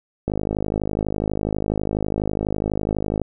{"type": "click train", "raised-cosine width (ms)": 2, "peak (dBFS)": -9, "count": 154, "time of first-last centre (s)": [0.28, 3.217], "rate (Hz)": 52.1, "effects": []}